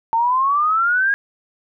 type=exponential sweep; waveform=sine; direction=up; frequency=895 to 1652 Hz; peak=-14 dBFS; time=0.13-1.14 s; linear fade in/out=0 ms; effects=none